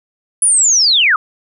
sine linear sweep, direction down, 10030 to 1164 Hz, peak -8 dBFS, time 0.42-1.16 s, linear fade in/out 2 ms, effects none

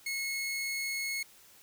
sawtooth tone, 2178 Hz, C#7, 31 cents flat, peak -29 dBFS, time 0.06-1.23 s, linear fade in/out 5 ms, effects white hiss -58 dBFS RMS until 1.62 s

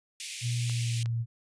pink high-pass noise, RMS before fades -38 dBFS, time 0.2-1.03 s, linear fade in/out 0 ms, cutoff 2200 Hz, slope 48 dB/octave
sine tone with pitch glide, 120 to 116.11 Hz, B2 to A#2, -49 to -6 cents, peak -27 dBFS, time 0.41-1.26 s, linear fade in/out 50 ms, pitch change -57 cents, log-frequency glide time 0.61-1.04 s
clicks, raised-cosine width 0.2 ms, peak -25 dBFS, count 2, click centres 0.697 / 1.059 s
effects resampled to 22050 Hz

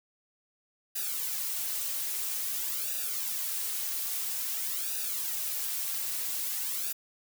blue noise with flanger, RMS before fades -33 dBFS, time 0.95-6.93 s, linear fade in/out 10 ms, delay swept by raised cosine 0.92 to 4.02 ms, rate 0.5 Hz, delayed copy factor -0.75, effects none

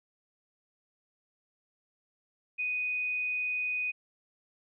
sine tone, 2489 Hz, D#7, in tune, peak -29 dBFS, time 2.58-3.92 s, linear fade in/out 20 ms, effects none

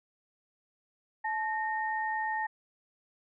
sine tone pair together, 867 / 1841.7 Hz, A5 / A#6, -26 / -21 cents, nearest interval octave + minor second, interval 1305 cents, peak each -31 / -34 dBFS, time 1.24-2.47 s, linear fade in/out 10 ms, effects none

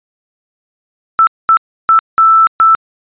sine tone bursts at uneven times, 1323 Hz, E6, 6 cents sharp, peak -4 dBFS, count 5, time 1.19-1.27 / 1.49-1.57 / 1.89-1.99 / 2.18-2.47 / 2.6-2.75 s, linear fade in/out 0 ms, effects resampled to 8000 Hz

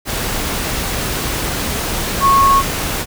sine tone in noise, 1099 Hz, C#6, 15 cents flat, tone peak -8 dBFS, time 2.2-2.63 s, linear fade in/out 50 ms, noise pink, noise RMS -20 dBFS, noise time 0.05-3.06 s, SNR +9 dB, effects none

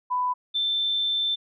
sine tone pair in turn, 996 / 3549 Hz, B5 / A7, +14 / +14 cents, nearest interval octave + minor seventh, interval 2200 cents, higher second, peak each -22 dBFS, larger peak neither, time 0.1-0.34 / 0.54-1.36 s, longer second, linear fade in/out 20 ms, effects none

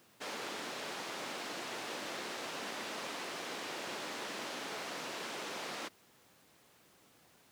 pink band-pass noise, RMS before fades -42 dBFS, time 0.2-5.89 s, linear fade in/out 20 ms, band 300 to 5500 Hz, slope 12 dB/octave, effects pink hiss -64 dBFS RMS until 7.51 s + high-pass 150 Hz 12 dB/octave

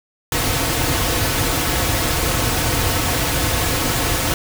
pink noise with comb filter, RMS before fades -19 dBFS, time 0.32-4.34 s, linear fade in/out 2 ms, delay 5 ms, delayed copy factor -0.55, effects none

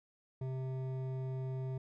sine tone with hard clipping, 130.81 Hz, C3, in tune, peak -38 dBFS, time 0.41-1.78 s, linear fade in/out 5 ms, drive 11 dB, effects none

